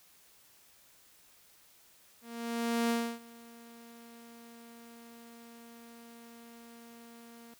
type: tone with ADSR envelope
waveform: sawtooth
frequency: 233.1 Hz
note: A#3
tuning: in tune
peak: -23 dBFS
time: 2.21-7.54 s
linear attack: 680 ms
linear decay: 300 ms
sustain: -24 dB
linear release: 4 ms
effects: white hiss -62 dBFS RMS until 7.59 s